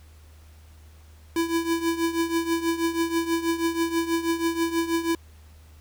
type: tone with tremolo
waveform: square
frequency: 332.8 Hz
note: E4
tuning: 17 cents sharp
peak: -20 dBFS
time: 1.36-5.15 s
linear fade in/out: 2 ms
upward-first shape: triangle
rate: 6.2 Hz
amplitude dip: 80%
effects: added 77 Hz sine -47 dBFS peak until 5.8 s + pink hiss -58 dBFS RMS until 5.8 s